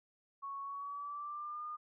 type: tone with pitch glide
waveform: sine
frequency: 1108.7 to 1216 Hz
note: C#6 to D#6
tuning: 0 to -40 cents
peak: -40 dBFS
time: 0.42-1.77 s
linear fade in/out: 20 ms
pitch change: +160 cents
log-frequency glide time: 0.62-1.66 s
effects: none